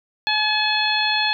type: harmonic tone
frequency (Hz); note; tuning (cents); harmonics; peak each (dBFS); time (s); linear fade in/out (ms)
854; G#5; +48; 1 / 2 / 3 / 4 / 5; -24 / -24 / -24 / -24 / -24; 0.27-1.33; 0
effects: none